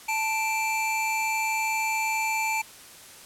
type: tone pair together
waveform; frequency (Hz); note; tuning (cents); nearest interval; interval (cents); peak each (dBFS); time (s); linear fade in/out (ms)
square; 879.9 / 2349; A5 / D7; 0 / 0; octave + perfect fourth; 1700; -28; 0.08-2.62; 10
effects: white hiss -47 dBFS RMS until 3.25 s + low-pass 12000 Hz 12 dB/octave